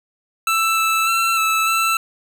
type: tone with pitch steps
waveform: 25% pulse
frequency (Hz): 1325 / 1318 / 1345 / 1312 / 1331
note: E6 / E6 / E6 / E6 / E6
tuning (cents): +9 / -1 / +34 / -9 / +16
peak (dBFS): -12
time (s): 0.47-1.97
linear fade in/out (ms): 2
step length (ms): 300
effects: none